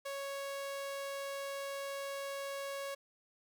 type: tone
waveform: sawtooth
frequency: 554.4 Hz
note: C#5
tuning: in tune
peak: -35 dBFS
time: 0.05-2.95 s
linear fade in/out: 10 ms
effects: none